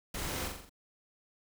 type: noise with echo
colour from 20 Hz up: pink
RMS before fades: -38 dBFS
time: 0.14-0.48 s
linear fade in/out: 5 ms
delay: 43 ms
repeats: 5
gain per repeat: -4 dB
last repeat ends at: 0.695 s
effects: none